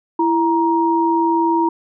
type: tone pair together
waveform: sine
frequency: 332.7 / 941 Hz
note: E4 / A#5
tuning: +16 / +16 cents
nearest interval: octave + tritone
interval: 1800 cents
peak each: -16 dBFS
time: 0.19-1.69 s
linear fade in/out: 5 ms
effects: none